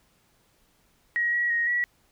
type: tone with pitch steps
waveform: sine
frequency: 1897 / 1916 / 1876 / 1933 Hz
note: A#6 / A#6 / A#6 / B6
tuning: +30 / +47 / +11 / -38 cents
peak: -22 dBFS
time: 1.16-1.84 s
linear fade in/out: 0 ms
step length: 170 ms
effects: pink hiss -65 dBFS RMS until 2.11 s